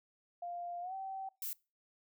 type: tone with pitch glide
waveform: sine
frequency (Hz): 698.5 to 770.6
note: F5 to G5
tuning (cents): 0 to -30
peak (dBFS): -39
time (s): 0.42-1.29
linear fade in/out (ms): 5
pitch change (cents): +170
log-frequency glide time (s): 0.81-0.94
type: noise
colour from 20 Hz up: violet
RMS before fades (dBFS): -40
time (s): 1.42-1.53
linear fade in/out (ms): 2
effects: noise-tail reverb RT60 0.3 s tail -24 dB re dry